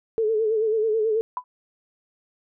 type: tone with vibrato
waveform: sine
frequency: 438.1 Hz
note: A4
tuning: 7 cents flat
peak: -19 dBFS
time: 0.18-1.21 s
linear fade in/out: 0 ms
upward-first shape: sine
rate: 9.2 Hz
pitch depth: 62 cents each way
type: tone with exponential decay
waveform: sine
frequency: 998 Hz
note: B5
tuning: 18 cents sharp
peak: -20 dBFS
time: 1.37-1.44 s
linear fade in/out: 1 ms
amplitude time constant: 15 ms
effects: none